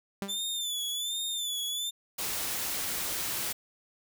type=tone with exponential decay; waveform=sawtooth; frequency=197.7 Hz; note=G3; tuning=15 cents sharp; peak=-26 dBFS; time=0.22-0.41 s; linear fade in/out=0 ms; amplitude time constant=41 ms
type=tone with vibrato; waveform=sawtooth; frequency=3517 Hz; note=A7; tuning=1 cent flat; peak=-28 dBFS; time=0.28-1.91 s; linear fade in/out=20 ms; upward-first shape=sine; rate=1.3 Hz; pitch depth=76 cents each way
type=noise; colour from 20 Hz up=white; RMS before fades=-33 dBFS; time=2.18-3.53 s; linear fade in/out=10 ms
effects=none